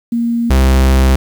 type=tone pair in turn; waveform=sine / 45% pulse; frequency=234.2 / 65.72 Hz; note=A#3 / C2; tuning=+8 / +8 cents; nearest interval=octave + minor seventh; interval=2200 cents; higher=first; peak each=-12 / -7 dBFS; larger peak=second; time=0.12-0.5 / 0.5-1.16 s; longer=second; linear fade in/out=5 ms; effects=7-bit